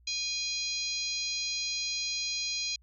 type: harmonic tone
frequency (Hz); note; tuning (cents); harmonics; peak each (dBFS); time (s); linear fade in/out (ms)
820; G#5; -22; 3 / 4 / 5 / 6 / 7 / 8; -38 / -42 / -34 / -38 / -43 / -38; 0.07-2.76; 5
effects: added 60 Hz sine -58 dBFS peak until 2.82 s